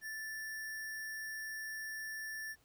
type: tone with sample-and-hold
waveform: sine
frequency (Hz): 1757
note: A6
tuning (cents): -3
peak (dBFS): -40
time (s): 0.01-2.56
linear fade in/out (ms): 50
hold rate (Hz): 7350
effects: pink hiss -71 dBFS RMS until 2.64 s